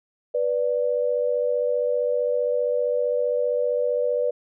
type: tone pair together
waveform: sine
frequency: 491.7 / 587 Hz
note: B4 / D5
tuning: -8 / -1 cents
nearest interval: minor third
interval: 307 cents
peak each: -22 / -24 dBFS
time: 0.34-4.31 s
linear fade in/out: 10 ms
effects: none